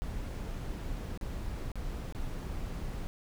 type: noise with dropouts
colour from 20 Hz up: brown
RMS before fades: -37 dBFS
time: 0.02-3.07 s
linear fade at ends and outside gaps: 0 ms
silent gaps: 1.175-1.212 / 1.717-1.756 / 2.124-2.148 s
effects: none